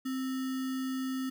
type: tone with sample-and-hold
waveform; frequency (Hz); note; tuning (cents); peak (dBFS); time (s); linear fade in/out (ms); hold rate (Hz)
sine; 261.6; C4; 0; -31; 0.05-1.3; 10; 1575
effects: none